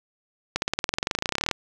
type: accelerating click train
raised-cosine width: 0.2 ms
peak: -6 dBFS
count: 25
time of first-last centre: 0.56-1.512 s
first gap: 61 ms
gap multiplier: 0.96
effects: none